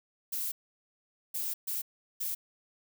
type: noise bursts at uneven times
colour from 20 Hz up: violet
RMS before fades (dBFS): -34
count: 4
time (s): 0.32-0.52 / 1.34-1.54 / 1.67-1.82 / 2.2-2.35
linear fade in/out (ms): 10
effects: none